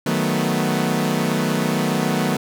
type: chord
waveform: sawtooth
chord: B dominant seventh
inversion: first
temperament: equal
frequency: 155.56 / 185 / 220 / 246.9 Hz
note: D#3 / F#3 / A3 / B3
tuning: 0 / 0 / 0 / 0 cents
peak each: -20 dBFS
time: 0.06-2.37 s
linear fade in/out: 5 ms
effects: none